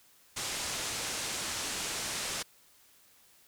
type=low-pass noise; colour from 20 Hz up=white; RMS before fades=-36 dBFS; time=0.36-2.43 s; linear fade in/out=10 ms; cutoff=8800 Hz; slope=24 dB/octave; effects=white hiss -62 dBFS RMS until 3.47 s